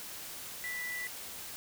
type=tone in noise; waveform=sine; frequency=1975.5 Hz; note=B6; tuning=in tune; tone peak=-36 dBFS; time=0.64-1.07 s; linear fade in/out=0 ms; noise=white; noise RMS=-44 dBFS; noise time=0-1.56 s; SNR=+5 dB; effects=none